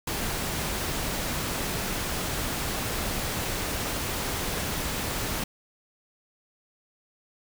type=noise; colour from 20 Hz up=pink; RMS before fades=-30 dBFS; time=0.07-5.44 s; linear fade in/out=5 ms; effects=none